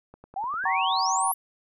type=click train; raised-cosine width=1 ms; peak=-32 dBFS; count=6; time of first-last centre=0.14-0.64 s; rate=10 Hz
type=exponential sweep; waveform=sine; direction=up; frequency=740 to 11840 Hz; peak=-27 dBFS; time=0.36-1.34 s; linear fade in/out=5 ms
type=chord; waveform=sine; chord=G diminished; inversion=none; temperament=equal with one note detuned; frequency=765.2 / 932.3 / 1108.7 Hz; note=G5 / Bb5 / Db6; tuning=-42 / 0 / 0 cents; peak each=-27 dBFS; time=0.65-1.32 s; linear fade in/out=5 ms
effects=none